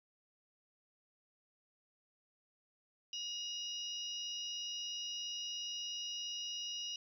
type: harmonic tone with a mistuned harmonic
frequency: 957 Hz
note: A#5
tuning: 45 cents sharp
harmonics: 3 / 4 / 5 / 6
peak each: -41 / -52 / -49 / -47 dBFS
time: 3.13-6.96 s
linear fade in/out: 2 ms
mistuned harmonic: 5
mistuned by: +94 cents
effects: 12-bit